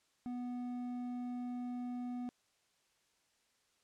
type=tone with hard clipping; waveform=sine; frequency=245.9 Hz; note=B3; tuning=7 cents flat; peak=-40 dBFS; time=0.26-2.29 s; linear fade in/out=0 ms; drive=6 dB; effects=white hiss -75 dBFS RMS until 3.83 s + low-pass 8000 Hz 12 dB/octave